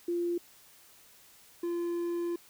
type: tone pair in turn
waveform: sine / triangle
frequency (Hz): 346.3 / 344.3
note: F4 / F4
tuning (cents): -15 / -25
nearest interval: unison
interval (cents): 10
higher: first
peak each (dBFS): -28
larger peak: neither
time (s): 0.08-0.38 / 1.63-2.36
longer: second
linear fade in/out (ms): 5
effects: white hiss -58 dBFS RMS until 2.49 s